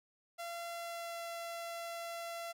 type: tone with pitch glide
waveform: sawtooth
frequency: 683 to 677.9 Hz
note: F5 to E5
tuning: -39 to +48 cents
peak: -37 dBFS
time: 0.38-2.53 s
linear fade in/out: 20 ms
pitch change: -13 cents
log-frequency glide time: 0.68-1.23 s
effects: none